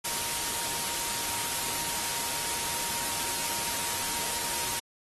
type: tone in noise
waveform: sine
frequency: 935 Hz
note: A#5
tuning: 5 cents sharp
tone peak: -41 dBFS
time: 0.04-4.8 s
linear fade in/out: 10 ms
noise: white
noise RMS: -31 dBFS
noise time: 0.04-4.8 s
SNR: -13 dB
effects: AAC 32 kbps